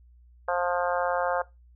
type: harmonic tone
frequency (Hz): 176.8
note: F3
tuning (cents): +22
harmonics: 3 / 4 / 5 / 6 / 7 / 8 / 9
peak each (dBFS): -28 / -30 / -32 / -34 / -35 / -36 / -37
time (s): 0.48-1.42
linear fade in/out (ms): 5
effects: noise-tail reverb RT60 0.2 s tail -18 dB re dry + added 60 Hz sine -52 dBFS peak until 1.75 s